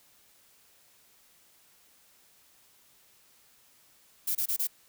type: noise bursts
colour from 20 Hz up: violet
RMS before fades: -29 dBFS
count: 4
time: 4.27-4.673 s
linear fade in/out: 10 ms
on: 82 ms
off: 25 ms
effects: white hiss -62 dBFS RMS until 4.88 s